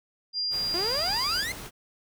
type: tone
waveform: sine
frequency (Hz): 4800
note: D8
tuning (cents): +37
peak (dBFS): -26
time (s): 0.33-1.45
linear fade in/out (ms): 50
type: noise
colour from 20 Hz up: pink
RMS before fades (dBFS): -40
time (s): 0.5-1.71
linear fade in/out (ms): 50
type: exponential sweep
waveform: sawtooth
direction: up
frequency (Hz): 329.6 to 2134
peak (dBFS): -26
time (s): 0.74-1.52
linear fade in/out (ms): 2
effects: none